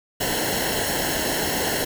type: noise with comb filter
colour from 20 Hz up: pink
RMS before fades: -24 dBFS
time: 0.2-1.85 s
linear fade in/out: 10 ms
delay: 0.83 ms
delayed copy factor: -0.75
effects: none